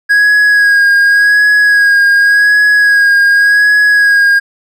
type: tone with vibrato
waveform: triangle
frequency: 1650 Hz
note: G#6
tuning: 12 cents flat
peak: -3 dBFS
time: 0.09-4.4 s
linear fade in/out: 20 ms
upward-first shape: sine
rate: 0.88 Hz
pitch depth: 28 cents each way
effects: none